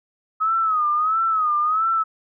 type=tone with vibrato; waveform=sine; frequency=1267 Hz; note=D#6; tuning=31 cents sharp; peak=-17 dBFS; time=0.4-2.04 s; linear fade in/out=20 ms; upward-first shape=sine; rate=1.5 Hz; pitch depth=100 cents each way; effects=none